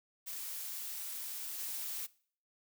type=noise with level steps; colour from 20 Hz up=blue; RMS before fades=-42 / -40 dBFS; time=0.26-2.07 s; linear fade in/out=20 ms; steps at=1.59 s; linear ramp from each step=2 ms; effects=noise-tail reverb RT60 0.5 s tail -21 dB re dry